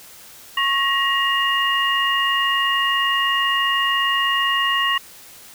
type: tone cluster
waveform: sine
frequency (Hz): 1097 / 1892 / 2837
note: C#6 / A#6 / F7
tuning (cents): -18 / +25 / +27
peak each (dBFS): -21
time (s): 0.57-4.98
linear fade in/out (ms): 5
effects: white hiss -43 dBFS RMS until 5.54 s